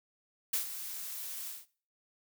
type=noise with ADSR envelope; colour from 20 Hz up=blue; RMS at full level=-30 dBFS; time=0.53-1.66 s; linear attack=7 ms; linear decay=110 ms; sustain=-11 dB; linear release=180 ms; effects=noise-tail reverb RT60 0.4 s tail -18 dB re dry